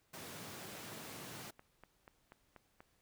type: high-pass noise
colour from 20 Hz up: pink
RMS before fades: -49 dBFS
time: 0.13-1.51 s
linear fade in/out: 10 ms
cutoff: 110 Hz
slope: 24 dB/octave
type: click train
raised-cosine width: 0.5 ms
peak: -39 dBFS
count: 8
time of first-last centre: 1.11-2.805 s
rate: 4.13 Hz
effects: pink hiss -75 dBFS RMS until 3.01 s